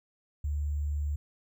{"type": "tone with sample-and-hold", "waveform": "sine", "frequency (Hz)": 73.42, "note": "D2", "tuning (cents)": 0, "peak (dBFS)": -28, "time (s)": [0.44, 1.16], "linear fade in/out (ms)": 5, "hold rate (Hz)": 7350, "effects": []}